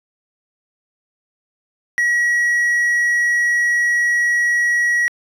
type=tone; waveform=triangle; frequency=1916 Hz; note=A#6; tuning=47 cents sharp; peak=-12 dBFS; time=1.98-5.08 s; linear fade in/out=0 ms; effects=resampled to 32000 Hz